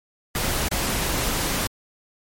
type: noise with dropouts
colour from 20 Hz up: pink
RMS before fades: -24 dBFS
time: 0.35-1.67 s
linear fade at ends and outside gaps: 2 ms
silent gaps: 0.685-0.714 s
effects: MP3 64 kbps